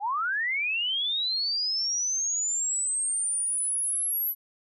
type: linear sweep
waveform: sine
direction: up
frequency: 769 to 11840 Hz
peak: -25 dBFS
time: 0-4.35 s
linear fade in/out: 50 ms
effects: none